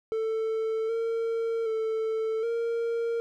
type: tone with pitch steps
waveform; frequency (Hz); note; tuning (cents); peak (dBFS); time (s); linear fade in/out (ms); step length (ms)
triangle; 443.6 / 456.5 / 442.7 / 463.8; A4 / A#4 / A4 / A#4; +14 / -36 / +11 / -9; -24; 0.12-3.2; 0; 770
effects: none